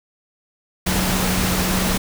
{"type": "tone in noise", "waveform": "sine", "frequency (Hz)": 185.1, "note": "F#3", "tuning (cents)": 1, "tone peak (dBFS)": -22, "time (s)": [0.86, 1.98], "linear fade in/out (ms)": 10, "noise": "pink", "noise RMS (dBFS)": -21, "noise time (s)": [0.86, 1.98], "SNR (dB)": -4, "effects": []}